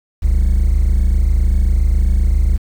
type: tone pair together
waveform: triangle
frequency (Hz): 40.31 / 67.8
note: E1 / C#2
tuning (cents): -38 / -38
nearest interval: major sixth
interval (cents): 900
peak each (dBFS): -10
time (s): 0.22-2.58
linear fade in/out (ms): 20
effects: tanh soft clip ceiling -5 dBFS + 7-bit